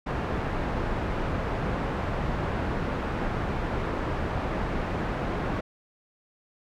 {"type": "low-pass noise", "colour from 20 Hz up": "pink", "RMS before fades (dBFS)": -29, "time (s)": [0.06, 5.61], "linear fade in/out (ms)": 10, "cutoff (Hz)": 1500, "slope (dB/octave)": 12, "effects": []}